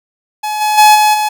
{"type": "tone with level steps", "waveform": "45% pulse", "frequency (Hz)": 849, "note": "G#5", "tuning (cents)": 38, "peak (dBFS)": [-16, -11, -3, -7, -12], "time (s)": [0.43, 1.29], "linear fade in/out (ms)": 10, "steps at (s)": [0.6, 0.77, 0.94, 1.13], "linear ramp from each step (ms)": 20, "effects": []}